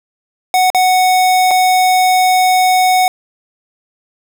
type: tone with dropouts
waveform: square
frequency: 740 Hz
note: F#5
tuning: in tune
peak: -9 dBFS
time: 0.54-3.08 s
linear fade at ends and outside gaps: 1 ms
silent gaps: 0.702-0.747 / 1.509-1.512 s
effects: none